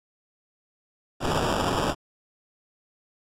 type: noise with sample-and-hold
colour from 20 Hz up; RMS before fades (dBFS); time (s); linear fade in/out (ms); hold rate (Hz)
white; -25; 1.2-1.95; 50; 2100
effects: low-pass 9000 Hz 12 dB/octave